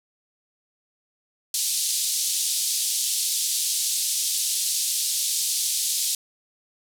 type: band-pass noise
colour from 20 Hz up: white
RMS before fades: -25 dBFS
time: 1.54-6.15 s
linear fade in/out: 2 ms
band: 3600 to 11000 Hz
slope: 24 dB/octave
effects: none